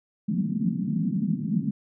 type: band-pass noise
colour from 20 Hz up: white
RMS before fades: -26 dBFS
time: 0.28-1.71 s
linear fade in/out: 10 ms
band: 160 to 230 Hz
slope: 48 dB/octave
effects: none